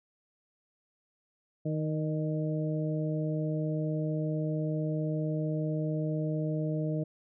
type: harmonic tone with a mistuned harmonic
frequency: 155.56 Hz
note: D#3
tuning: in tune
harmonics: 1 / 2 / 3 / 4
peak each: -30 / -35 / -39 / -38 dBFS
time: 1.65-7.04 s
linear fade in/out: 10 ms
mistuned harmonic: 4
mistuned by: -21 cents
effects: none